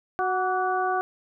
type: harmonic tone with a mistuned harmonic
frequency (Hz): 370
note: F#4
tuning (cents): 0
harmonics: 1 / 2 / 3 / 4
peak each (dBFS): -29 / -25 / -29 / -31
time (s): 0.19-1.01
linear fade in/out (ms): 0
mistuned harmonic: 3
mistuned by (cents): +61
effects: none